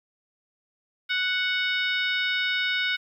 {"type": "harmonic tone", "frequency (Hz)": 740, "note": "F#5", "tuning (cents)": 0, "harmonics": [2, 3, 4, 5, 6, 7], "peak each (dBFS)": [-27, -28, -32, -30, -44, -41], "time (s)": [1.09, 2.97], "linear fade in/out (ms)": 20, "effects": ["10-bit"]}